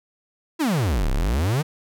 45% pulse exponential two-way sweep, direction down then up, 349.2 to 30.34 to 163.9 Hz, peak -19 dBFS, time 0.59-1.63 s, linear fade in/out 20 ms, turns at 1.11 s, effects none

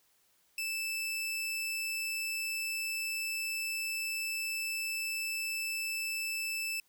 sawtooth tone, 2637 Hz, E7, in tune, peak -30 dBFS, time 0.58-6.8 s, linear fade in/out 2 ms, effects white hiss -70 dBFS RMS until 6.88 s

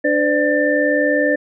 sine tone cluster, 294.5 / 510 / 590 / 1784 Hz, D4 / C5 / D5 / A6, +5 / -44 / +8 / +23 cents, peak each -19 dBFS, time 0.04-1.36 s, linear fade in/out 10 ms, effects none

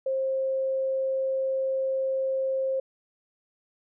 sine tone, 531 Hz, C5, 25 cents sharp, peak -24 dBFS, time 0.06-2.8 s, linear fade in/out 5 ms, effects none

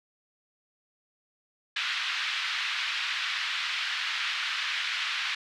white band-pass noise, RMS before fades -31 dBFS, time 1.76-5.35 s, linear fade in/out 5 ms, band 1300 to 3700 Hz, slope 24 dB/octave, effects none

